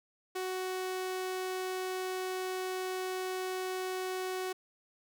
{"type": "tone", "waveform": "sawtooth", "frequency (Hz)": 371.9, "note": "F#4", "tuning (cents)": 9, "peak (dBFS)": -30, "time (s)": [0.35, 4.53], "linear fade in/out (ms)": 10, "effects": []}